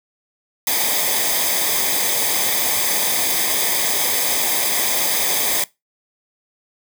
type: noise with comb filter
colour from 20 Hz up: white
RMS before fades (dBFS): -19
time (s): 0.67-5.64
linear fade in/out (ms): 2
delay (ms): 0.71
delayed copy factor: -0.7
effects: noise-tail reverb RT60 0.2 s tail -21 dB re dry